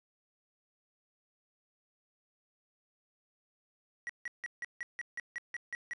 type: tone bursts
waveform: triangle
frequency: 1919 Hz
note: A#6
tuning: 50 cents sharp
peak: -34 dBFS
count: 11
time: 4.07-5.934 s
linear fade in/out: 0 ms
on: 24 ms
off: 160 ms
effects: resampled to 22050 Hz